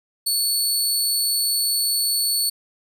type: tone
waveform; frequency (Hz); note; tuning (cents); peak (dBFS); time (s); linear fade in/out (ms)
20% pulse; 4435; C#8; 0; -13; 0.26-2.5; 10
effects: none